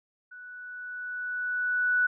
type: tone with level ramp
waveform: sine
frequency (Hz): 1480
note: F#6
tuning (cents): 0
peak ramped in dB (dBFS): -43 to -20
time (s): 0.31-2.07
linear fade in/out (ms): 10
effects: none